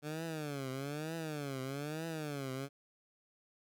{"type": "tone with vibrato", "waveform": "15% pulse", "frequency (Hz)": 146.83, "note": "D3", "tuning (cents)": 0, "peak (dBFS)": -32, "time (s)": [0.02, 2.69], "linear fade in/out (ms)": 50, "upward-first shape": "triangle", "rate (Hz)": 1.1, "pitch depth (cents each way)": 220, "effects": []}